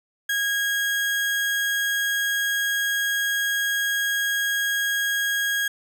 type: tone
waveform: 35% pulse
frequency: 1640 Hz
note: G#6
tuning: 22 cents flat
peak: -20 dBFS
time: 0.29-5.68 s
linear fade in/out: 5 ms
effects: none